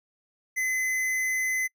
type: tone with tanh clipping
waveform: sine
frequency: 2035 Hz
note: C7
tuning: 49 cents flat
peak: -26 dBFS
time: 0.56-1.68 s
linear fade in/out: 20 ms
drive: 18 dB
effects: noise-tail reverb RT60 0.1 s tail -26 dB re dry